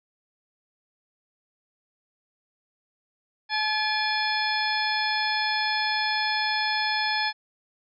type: harmonic tone with a mistuned harmonic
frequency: 858 Hz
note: A5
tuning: 44 cents flat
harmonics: 1 / 2 / 3 / 4 / 5 / 6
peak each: -28 / -28 / -32 / -33 / -32 / -32 dBFS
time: 3.49-7.33 s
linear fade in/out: 50 ms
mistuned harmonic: 3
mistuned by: -120 cents
effects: none